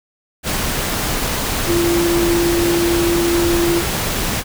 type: tone in noise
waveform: sine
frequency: 342.2 Hz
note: F4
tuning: 35 cents flat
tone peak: -14 dBFS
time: 1.66-3.83 s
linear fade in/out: 50 ms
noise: pink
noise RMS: -20 dBFS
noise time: 0.43-4.44 s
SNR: +3 dB
effects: none